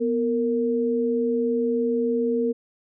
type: tone pair together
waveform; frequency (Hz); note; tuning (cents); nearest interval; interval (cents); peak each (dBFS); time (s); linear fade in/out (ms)
sine; 244.6 / 461.7; B3 / A#4; -16 / -17; major seventh; 1099; -24 / -22; 0-2.53; 20
effects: none